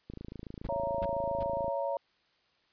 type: click train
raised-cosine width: 3 ms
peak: -29 dBFS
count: 44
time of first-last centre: 0.1-1.681 s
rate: 27.2 Hz
type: noise bursts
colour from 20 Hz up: brown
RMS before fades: -37 dBFS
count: 3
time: 0.64-1.433 s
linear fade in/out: 5 ms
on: 31 ms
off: 350 ms
type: chord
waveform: sine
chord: A# diminished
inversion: first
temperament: just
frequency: 559.4 / 671.3 / 932.3 Hz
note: C#5 / E5 / A#5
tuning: +16 / +31 / 0 cents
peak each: -32 / -36 / -36 dBFS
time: 0.69-1.97 s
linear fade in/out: 2 ms
effects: white hiss -70 dBFS RMS until 2.72 s + resampled to 11025 Hz